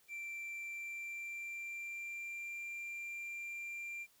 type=tone with pitch glide; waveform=triangle; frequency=2349 to 2375 Hz; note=D7 to D7; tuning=0 to +19 cents; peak=-40 dBFS; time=0.08-4.07 s; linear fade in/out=50 ms; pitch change=+19 cents; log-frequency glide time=0.58-2.61 s; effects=white hiss -69 dBFS RMS until 4.2 s